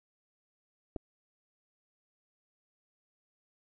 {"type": "clicks", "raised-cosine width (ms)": 2, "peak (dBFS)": [-23, -30], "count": 2, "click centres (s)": [0.962, 0.965], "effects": []}